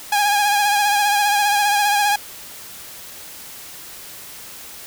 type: tone with vibrato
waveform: sawtooth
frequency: 821 Hz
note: G#5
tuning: 20 cents flat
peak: -11 dBFS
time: 0.12-2.16 s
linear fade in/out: 5 ms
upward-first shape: sine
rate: 15 Hz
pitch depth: 37 cents each way
effects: white hiss -37 dBFS RMS until 4.86 s